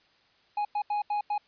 triangle tone bursts at uneven times, 830.6 Hz, G#5, in tune, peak -24 dBFS, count 5, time 0.57-0.65 / 0.75-0.82 / 0.9-1.02 / 1.1-1.21 / 1.3-1.38 s, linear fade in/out 5 ms, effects white hiss -64 dBFS RMS until 1.47 s + resampled to 11025 Hz

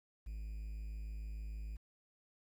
triangle tone, 53.3 Hz, G#1, 46 cents sharp, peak -39 dBFS, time 0.26-1.77 s, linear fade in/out 10 ms, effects 11-bit

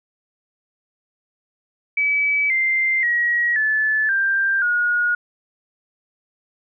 sine tone with pitch steps, 2291 / 2089 / 1904.4 / 1736.3 / 1583 / 1443.2 Hz, D7 / C7 / A#6 / A6 / G6 / F#6, -44 / -3 / +37 / -23 / +17 / -44 cents, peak -16 dBFS, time 1.97-5.15 s, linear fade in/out 5 ms, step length 530 ms, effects none

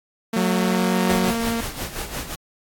sawtooth tone with pitch glide, 226 to 230.5 Hz, A3 to A#3, +47 to -19 cents, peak -18 dBFS, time 0.33-1.61 s, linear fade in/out 5 ms, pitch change +34 cents, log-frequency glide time 0.73-0.8 s
sawtooth tone, 184.2 Hz, F#3, 7 cents flat, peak -16 dBFS, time 0.36-1.31 s, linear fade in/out 5 ms
pink noise with tremolo, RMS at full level -28 dBFS, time 1.08-2.36 s, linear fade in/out 20 ms, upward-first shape sine, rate 5.7 Hz, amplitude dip 65%
effects AAC 64 kbps

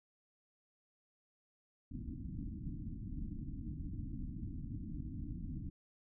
pink low-pass noise, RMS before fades -43 dBFS, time 1.91-5.7 s, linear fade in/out 10 ms, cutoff 310 Hz, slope 96 dB/octave, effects none

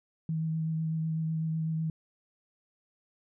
sine tone with vibrato, 160 Hz, D#3, 49 cents sharp, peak -28 dBFS, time 0.29-1.9 s, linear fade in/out 2 ms, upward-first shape triangle, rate 8 Hz, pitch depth 18 cents each way, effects none

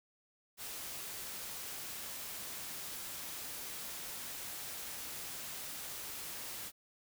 white noise, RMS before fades -44 dBFS, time 0.57-6.72 s, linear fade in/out 50 ms, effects none

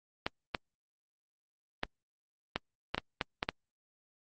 clicks, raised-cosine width 0.3 ms, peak -14 dBFS, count 9, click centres 0.265 / 0.548 / 1.834 / 2.56 / 2.946 / 2.98 / 3.212 / 3.429 / 3.489 s, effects Opus 32 kbps

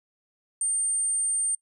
sine tone, 8780 Hz, C#9, 18 cents flat, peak -23 dBFS, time 0.61-1.55 s, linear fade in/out 2 ms, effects noise-tail reverb RT60 0.1 s tail -22 dB re dry

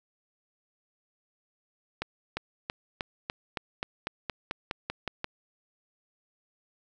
accelerating click train, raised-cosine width 0.3 ms, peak -15 dBFS, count 14, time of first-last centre 2.02-5.244 s, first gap 350 ms, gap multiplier 0.94, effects none

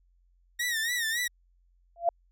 sawtooth tone with vibrato, 1864.7 Hz, A#6, in tune, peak -24 dBFS, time 0.59-1.28 s, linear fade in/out 10 ms, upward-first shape sine, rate 3.6 Hz, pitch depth 100 cents each way
sine tone with exponential growth, 684 Hz, F5, 36 cents flat, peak -17 dBFS, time 1.96-2.09 s, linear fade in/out 2 ms, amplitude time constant 28 ms
effects added 44 Hz sine -62 dBFS peak until 2.31 s

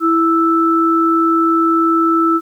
sine tone pair together, 329.4 / 1318.5 Hz, E4 / E6, -1 / 0 cents, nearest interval 2 octaves, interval 2401 cents, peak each -13 dBFS, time 0-2.41 s, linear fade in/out 50 ms, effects 8-bit

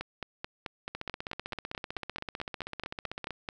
two click trains, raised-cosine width 0.3 ms, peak -20 / -19 dBFS, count 38 / 17, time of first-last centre 0.95-3.307 / 0.01-3.488 s, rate 15.7 / 4.6 Hz, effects none

